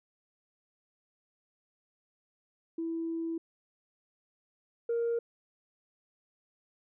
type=tone pair in turn; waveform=sine; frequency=329.6 / 467.1 Hz; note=E4 / A#4; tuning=0 / +3 cents; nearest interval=tritone; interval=603 cents; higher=second; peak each=-31 / -26 dBFS; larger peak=second; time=2.78-3.38 / 4.89-5.19 s; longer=first; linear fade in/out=5 ms; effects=tanh soft clip ceiling -25 dBFS